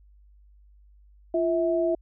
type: tone pair together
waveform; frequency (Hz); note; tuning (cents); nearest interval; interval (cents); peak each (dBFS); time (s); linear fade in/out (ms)
sine; 345.1 / 650.9; F4 / E5; -21 / -22; major seventh; 1099; -24 / -24; 1.34-1.95; 5
effects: added 50 Hz sine -52 dBFS peak until 2.01 s